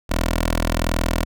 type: tone with notch filter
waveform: 10% pulse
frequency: 41.2 Hz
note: E1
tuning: in tune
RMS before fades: -21 dBFS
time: 0.09-1.25 s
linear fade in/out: 20 ms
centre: 140 Hz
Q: 0.71
effects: none